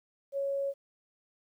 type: tone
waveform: sine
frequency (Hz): 554.4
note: C#5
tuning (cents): 0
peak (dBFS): -29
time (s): 0.32-0.74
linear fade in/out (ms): 50
effects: 11-bit